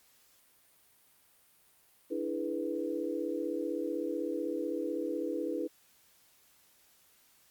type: chord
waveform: sine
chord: E dominant seventh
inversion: third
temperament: equal with one note detuned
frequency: 293.7 / 329.6 / 421.8 / 493.9 Hz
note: D4 / E4 / G#4 / B4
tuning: 0 / 0 / +27 / 0 cents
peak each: -38 / -36 / -39 / -37 dBFS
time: 2.1-5.68 s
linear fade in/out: 20 ms
effects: white hiss -65 dBFS RMS until 7.5 s + Opus 48 kbps